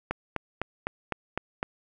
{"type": "click train", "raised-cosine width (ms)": 0.5, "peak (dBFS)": -13, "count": 7, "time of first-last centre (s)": [0.11, 1.629], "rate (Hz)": 3.95, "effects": []}